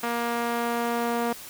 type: tone with band-pass filter sweep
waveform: sawtooth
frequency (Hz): 235.7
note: A#3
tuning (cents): +19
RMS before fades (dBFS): -27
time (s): 0.03-1.33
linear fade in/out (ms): 5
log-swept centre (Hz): 1200 to 750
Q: 0.77
effects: white hiss -42 dBFS RMS until 1.49 s